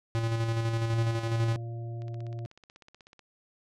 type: tone with tremolo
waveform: square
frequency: 114.3 Hz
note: A#2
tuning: 34 cents flat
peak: -26 dBFS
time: 0.15-1.56 s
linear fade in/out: 0 ms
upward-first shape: square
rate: 12 Hz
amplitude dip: 35%
type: harmonic tone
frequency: 116.54 Hz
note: A#2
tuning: in tune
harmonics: 1 / 3 / 5 / 6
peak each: -34 / -46 / -52 / -51 dBFS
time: 0.93-2.46 s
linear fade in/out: 0 ms
type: click train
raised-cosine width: 0.2 ms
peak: -35 dBFS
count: 20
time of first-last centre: 2.02-3.193 s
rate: 16.2 Hz
effects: low-pass 7000 Hz 12 dB/octave